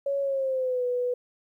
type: tone with pitch glide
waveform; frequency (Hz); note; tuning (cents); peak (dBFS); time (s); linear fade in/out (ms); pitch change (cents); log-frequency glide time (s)
sine; 557 to 493.4; C#5 to B4; +8 to -2; -24; 0.06-1.14; 5; -210; 0.21-0.85
effects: 11-bit